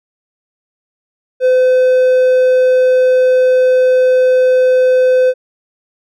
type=tone; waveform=triangle; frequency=510 Hz; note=C5; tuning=44 cents flat; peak=-5 dBFS; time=1.4-5.34 s; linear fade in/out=50 ms; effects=none